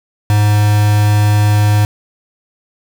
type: tone with quantisation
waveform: triangle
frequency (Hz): 104.5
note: G#2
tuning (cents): +11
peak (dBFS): -6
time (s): 0.3-1.85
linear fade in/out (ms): 0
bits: 3
effects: none